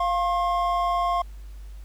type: tone pair together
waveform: triangle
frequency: 698.5 / 1073.9 Hz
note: F5 / C6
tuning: 0 / +45 cents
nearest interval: perfect fifth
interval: 745 cents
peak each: -22 dBFS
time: 0-1.22 s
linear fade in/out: 5 ms
effects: added 50 Hz sine -37 dBFS peak until 1.84 s + pink hiss -58 dBFS RMS until 1.84 s